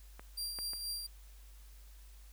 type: clicks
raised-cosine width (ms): 0.5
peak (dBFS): -33 / -30 / -34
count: 3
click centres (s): 0.195 / 0.588 / 0.734
type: tone with tremolo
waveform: sawtooth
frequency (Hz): 4742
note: D8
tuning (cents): +16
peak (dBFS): -33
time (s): 0.37-1.07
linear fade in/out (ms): 10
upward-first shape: triangle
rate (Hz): 4.2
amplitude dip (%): 50
effects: added 50 Hz sine -52 dBFS peak until 2.32 s + white hiss -64 dBFS RMS until 2.32 s